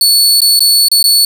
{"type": "tone with dropouts", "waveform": "sawtooth", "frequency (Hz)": 4435, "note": "C#8", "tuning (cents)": 0, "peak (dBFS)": -3, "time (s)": [0.01, 1.25], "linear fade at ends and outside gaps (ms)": 2, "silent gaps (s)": [[0.405, 0.417], [0.593, 0.605], [0.885, 0.915], [1.028, 1.04]], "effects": []}